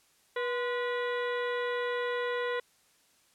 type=harmonic tone with a mistuned harmonic; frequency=486.3 Hz; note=B4; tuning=27 cents flat; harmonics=1 / 2 / 3 / 4 / 5 / 6 / 7 / 8; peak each=-31 / -38 / -39 / -38 / -49 / -51 / -46 / -51 dBFS; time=0.36-2.6 s; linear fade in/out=5 ms; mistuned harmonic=2; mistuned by=+88 cents; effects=white hiss -66 dBFS RMS until 3.34 s + low-pass 11000 Hz 12 dB/octave